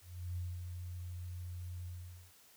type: tone with ADSR envelope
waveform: sine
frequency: 88.6 Hz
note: F2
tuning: 25 cents sharp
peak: -36 dBFS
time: 0.01-2.33 s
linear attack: 360 ms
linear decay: 220 ms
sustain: -5 dB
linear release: 470 ms
effects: white hiss -63 dBFS RMS until 2.56 s